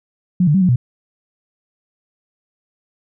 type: tone with pitch steps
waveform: sine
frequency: 180.7 / 148 / 191.8 / 181.7 / 123.2 Hz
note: F#3 / D3 / G3 / F#3 / B2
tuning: -41 / +14 / -37 / -31 / -4 cents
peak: -10 dBFS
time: 0.4-0.76 s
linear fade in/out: 5 ms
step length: 72 ms
effects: none